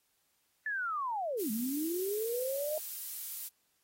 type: linear two-way sweep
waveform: sine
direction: down then up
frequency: 1760 to 207.7 to 625 Hz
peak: -32 dBFS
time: 0.66-2.78 s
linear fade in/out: 2 ms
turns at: 1.51 s
type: noise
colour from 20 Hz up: violet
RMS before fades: -39 dBFS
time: 1.38-3.49 s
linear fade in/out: 20 ms
effects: white hiss -75 dBFS RMS until 3.83 s + AAC 48 kbps